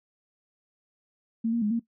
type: tone with pitch steps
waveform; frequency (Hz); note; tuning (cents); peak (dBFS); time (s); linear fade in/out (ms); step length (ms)
sine; 227.1 / 234 / 209.2 / 231.7; A#3 / A#3 / G#3 / A#3; -45 / +7 / +13 / -10; -23; 1.44-1.796; 10; 89
effects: noise-tail reverb RT60 0.1 s tail -17 dB re dry